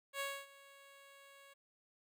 10% pulse tone with ADSR envelope, 554.4 Hz, C#5, in tune, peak -29 dBFS, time 0.13-1.54 s, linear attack 71 ms, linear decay 260 ms, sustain -21 dB, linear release 13 ms, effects none

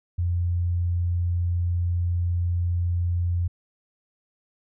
sine tone, 87.31 Hz, F2, in tune, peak -21 dBFS, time 0.18-3.48 s, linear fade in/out 10 ms, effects none

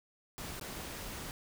pink noise with dropouts, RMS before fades -43 dBFS, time 0.38-1.31 s, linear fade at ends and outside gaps 0 ms, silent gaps 0.597-0.612 s, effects none

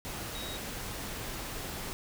sine tone in noise, 3792 Hz, A#7, 29 cents sharp, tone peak -42 dBFS, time 0.35-0.57 s, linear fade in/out 0 ms, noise pink, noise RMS -39 dBFS, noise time 0.05-1.93 s, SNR -6 dB, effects none

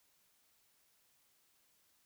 silence, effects white hiss -73 dBFS RMS until 2.05 s

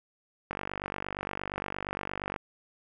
click train, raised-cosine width 0.5 ms, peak -18 dBFS, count 91, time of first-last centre 0.51-2.362 s, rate 48.6 Hz, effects none

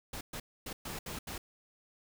pink noise bursts at uneven times, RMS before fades -41 dBFS, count 6, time 0.13-0.21 / 0.33-0.4 / 0.66-0.73 / 0.85-0.99 / 1.06-1.19 / 1.27-1.38 s, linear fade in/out 5 ms, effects none

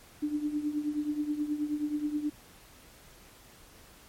sine tone with tremolo, 297.6 Hz, D4, 23 cents sharp, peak -25 dBFS, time 0.22-2.3 s, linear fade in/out 10 ms, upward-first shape triangle, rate 9.4 Hz, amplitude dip 80%, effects pink hiss -55 dBFS RMS until 4.08 s + MP3 64 kbps

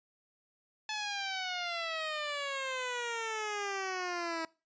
10% pulse exponential sweep, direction down, 865 to 322.8 Hz, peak -26 dBFS, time 0.89-4.45 s, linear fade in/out 2 ms, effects noise-tail reverb RT60 0.3 s tail -22 dB re dry + resampled to 16000 Hz

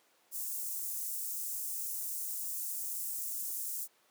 white high-pass noise, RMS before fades -38 dBFS, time 0.31-3.88 s, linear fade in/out 50 ms, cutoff 7100 Hz, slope 24 dB/octave, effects pink hiss -68 dBFS RMS until 4.1 s + high-pass 400 Hz 12 dB/octave

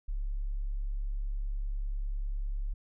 sine tone, 34.87 Hz, C#1, 11 cents sharp, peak -30 dBFS, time 0.08-2.74 s, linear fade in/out 10 ms, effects none

